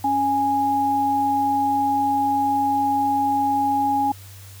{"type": "tone pair together", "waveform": "sine", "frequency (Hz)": [277.2, 827.8], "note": ["C#4", "G#5"], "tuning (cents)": [0, -6], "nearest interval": "octave + perfect fifth", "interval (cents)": 1894, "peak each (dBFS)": [-25, -18], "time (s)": [0.04, 4.12], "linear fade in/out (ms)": 5, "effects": ["added 97 Hz sine -40 dBFS peak until 4.6 s", "white hiss -46 dBFS RMS until 4.6 s"]}